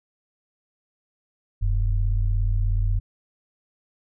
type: tone pair together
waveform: sine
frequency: 41.2 / 98 Hz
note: E1 / G2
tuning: 0 / 0 cents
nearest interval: octave + minor third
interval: 1500 cents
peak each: -20 / -24 dBFS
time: 1.61-3 s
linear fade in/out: 20 ms
effects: none